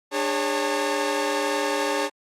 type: tone cluster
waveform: sawtooth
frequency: 295.3 / 408.3 / 549 / 897 Hz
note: D4 / G#4 / C#5 / A5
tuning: +10 / -29 / -17 / +33 cents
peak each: -26 / -24 / -23 / -25 dBFS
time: 0.11-2.1 s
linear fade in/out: 50 ms
effects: low-pass 10000 Hz 12 dB/octave + Opus 48 kbps